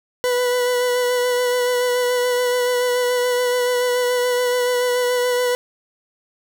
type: tone with vibrato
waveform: 40% pulse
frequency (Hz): 493.9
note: B4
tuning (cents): 0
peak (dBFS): -16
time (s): 0.24-5.55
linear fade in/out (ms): 0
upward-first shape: sine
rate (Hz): 7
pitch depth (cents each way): 19
effects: 8-bit